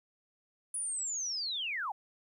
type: linear sweep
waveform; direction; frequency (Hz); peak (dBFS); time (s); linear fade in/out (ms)
sine; down; 9956 to 740; -33; 0.74-1.92; 5
effects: 12-bit